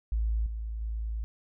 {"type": "tone with level steps", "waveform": "sine", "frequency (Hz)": 55, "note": "A1", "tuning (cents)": 0, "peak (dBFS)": [-25, -32, -30], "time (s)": [0.12, 1.24], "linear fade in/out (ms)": 0, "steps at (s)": [0.46, 0.81], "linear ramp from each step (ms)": 5, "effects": []}